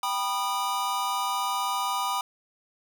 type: chord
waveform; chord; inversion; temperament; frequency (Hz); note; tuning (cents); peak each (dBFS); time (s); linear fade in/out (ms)
square; G augmented; none; just; 784 / 980 / 1225; G5 / B5 / D#6; 0 / -14 / -27; -33 / -30 / -31; 0.03-2.21; 2
effects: none

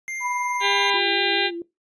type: tone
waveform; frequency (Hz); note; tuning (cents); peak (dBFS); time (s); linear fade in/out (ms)
square; 2103; C7; +8; -29; 0.08-0.9; 0
type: tone with tremolo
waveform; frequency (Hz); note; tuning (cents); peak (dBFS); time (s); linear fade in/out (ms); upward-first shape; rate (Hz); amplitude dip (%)
sine; 987.8; B5; 0; -23; 0.2-1.01; 50; sine; 20; 35
type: harmonic tone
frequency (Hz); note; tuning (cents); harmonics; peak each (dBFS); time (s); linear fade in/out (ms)
400.4; G4; +37; 1 / 2 / 4 / 5 / 6 / 7 / 8 / 9 / 10; -28 / -28 / -28 / -28 / -28 / -28 / -28 / -28 / -28; 0.6-1.51; 50
type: tone with vibrato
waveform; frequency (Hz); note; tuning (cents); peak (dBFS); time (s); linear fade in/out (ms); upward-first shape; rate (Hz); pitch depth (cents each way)
sine; 349.2; F4; 0; -28; 0.94-1.62; 2; sine; 4.4; 51
effects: noise-tail reverb RT60 0.2 s tail -19 dB re dry + resampled to 22050 Hz

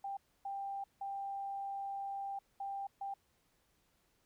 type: tone bursts at uneven times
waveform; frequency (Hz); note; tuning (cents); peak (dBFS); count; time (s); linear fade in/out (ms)
sine; 791; G5; +15; -38; 5; 0.04-0.17 / 0.45-0.84 / 1.01-2.39 / 2.6-2.87 / 3.01-3.14; 5
effects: pink hiss -75 dBFS RMS until 4.25 s

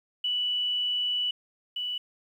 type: tone pair in turn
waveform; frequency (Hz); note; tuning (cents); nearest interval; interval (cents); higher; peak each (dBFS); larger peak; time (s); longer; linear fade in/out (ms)
sine; 2960 / 2960; F#7 / F#7; 0 / 0; unison; 0; neither; -25 / -29; first; 0.24-1.31 / 1.76-1.98; first; 5
effects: 10-bit

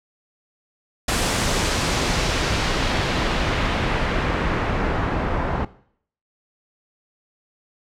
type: noise with low-pass filter sweep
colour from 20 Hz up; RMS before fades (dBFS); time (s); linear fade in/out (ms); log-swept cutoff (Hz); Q
pink; -22; 1.08-5.65; 5; 9400 to 1200; 0.87
effects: noise-tail reverb RT60 0.6 s tail -18 dB re dry

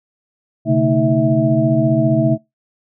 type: tone cluster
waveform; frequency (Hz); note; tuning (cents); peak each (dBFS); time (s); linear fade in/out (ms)
sine; 127.5 / 142.4 / 223.6 / 316 / 651; C3 / C#3 / A3 / D#4 / E5; -44 / +47 / +28 / +27 / -22; -18; 0.65-2.38; 50
effects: noise-tail reverb RT60 0.2 s tail -25 dB re dry

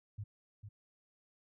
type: tone with echo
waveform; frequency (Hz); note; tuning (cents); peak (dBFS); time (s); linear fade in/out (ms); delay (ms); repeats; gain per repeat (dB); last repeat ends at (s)
sine; 103.83; G#2; 0; -39; 0.18-0.24; 10; 450; 1; -7; 0.69
effects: none

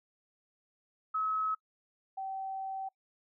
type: tone pair in turn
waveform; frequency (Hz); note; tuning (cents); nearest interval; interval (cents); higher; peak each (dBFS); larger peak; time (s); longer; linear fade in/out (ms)
sine; 1285 / 770.3; E6 / G5; -45 / -30; major sixth; 885; first; -29 / -35; first; 1.14-1.55 / 2.17-2.89; second; 10
effects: noise-tail reverb RT60 0.1 s tail -25 dB re dry

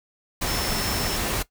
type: tone in noise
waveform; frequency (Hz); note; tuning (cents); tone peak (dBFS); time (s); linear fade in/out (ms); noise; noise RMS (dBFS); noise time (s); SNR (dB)
sine; 5330; E8; +18; -31; 0.47-1.17; 10; pink; -26; 0.41-1.43; -8
effects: noise-tail reverb RT60 0.1 s tail -17 dB re dry

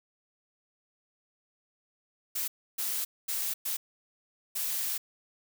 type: noise bursts at uneven times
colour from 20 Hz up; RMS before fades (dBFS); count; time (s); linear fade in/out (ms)
blue; -32; 5; 2.35-2.48 / 2.78-3.05 / 3.28-3.54 / 3.65-3.77 / 4.55-4.98; 10
effects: none

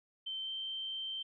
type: tone with pitch glide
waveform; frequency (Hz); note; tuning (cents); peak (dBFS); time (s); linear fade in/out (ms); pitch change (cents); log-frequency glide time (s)
sine; 3104 to 3124; G7 to G7; -18 to -7; -37; 0.26-1.23; 10; +11; 0.43-0.5
effects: none

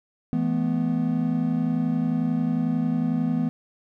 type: chord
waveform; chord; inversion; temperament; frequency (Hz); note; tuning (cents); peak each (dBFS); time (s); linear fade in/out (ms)
triangle; E suspended fourth; none; equal with one note detuned; 164.81 / 215.7 / 246.9; E3 / A3 / B3; 0 / -34 / 0; -24 / -26 / -22; 0.33-3.49; 0
effects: none

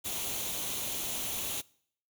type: noise with comb filter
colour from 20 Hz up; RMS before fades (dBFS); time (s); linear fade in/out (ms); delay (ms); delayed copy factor
white; -35; 0.04-1.62; 20; 0.3; +0.55
effects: noise-tail reverb RT60 0.6 s tail -23 dB re dry

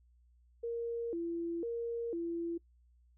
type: tone with vibrato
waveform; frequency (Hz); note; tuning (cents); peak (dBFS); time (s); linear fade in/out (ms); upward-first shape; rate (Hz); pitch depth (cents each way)
sine; 397.2; G4; +23; -34; 0.63-2.58; 10; square; 1; 280
effects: noise-tail reverb RT60 0.1 s tail -23 dB re dry + added 60 Hz sine -63 dBFS peak until 3.17 s

